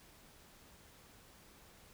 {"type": "silence", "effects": ["pink hiss -61 dBFS RMS until 1.93 s"]}